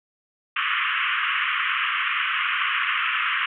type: band-pass noise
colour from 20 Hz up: pink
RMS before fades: -24 dBFS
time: 0.56-3.46 s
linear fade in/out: 5 ms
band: 1100 to 3100 Hz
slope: 96 dB/octave
effects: none